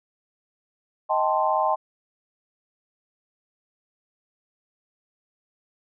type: chord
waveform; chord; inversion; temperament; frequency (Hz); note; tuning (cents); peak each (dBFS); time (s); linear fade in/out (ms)
sine; A half-diminished seventh; second; equal with one note detuned; 628.4 / 784 / 880 / 1046.5; Eb5 / G5 / A5 / C6; +17 / 0 / 0 / 0; -25; 1.09-1.76; 20
effects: none